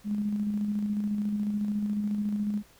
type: tone with tremolo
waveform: sine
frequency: 207.7 Hz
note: G#3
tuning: in tune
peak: -25 dBFS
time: 0.04-2.63 s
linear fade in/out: 50 ms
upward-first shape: square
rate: 14 Hz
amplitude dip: 30%
effects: pink hiss -58 dBFS RMS until 2.79 s